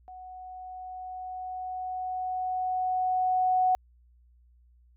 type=tone with level ramp; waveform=sine; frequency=740 Hz; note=F#5; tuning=in tune; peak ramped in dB=-42 to -20 dBFS; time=0.08-3.75 s; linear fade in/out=0 ms; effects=added 60 Hz sine -57 dBFS peak until 4.96 s